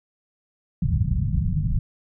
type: low-pass noise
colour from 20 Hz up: white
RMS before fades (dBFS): -22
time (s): 0.82-1.79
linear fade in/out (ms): 5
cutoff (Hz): 170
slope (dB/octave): 48
effects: none